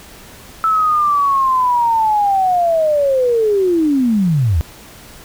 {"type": "linear sweep", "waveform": "sine", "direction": "down", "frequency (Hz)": [1318.5, 69.5], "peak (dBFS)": -11, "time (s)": [0.64, 4.61], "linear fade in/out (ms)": 0, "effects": ["pink hiss -39 dBFS RMS until 5.24 s"]}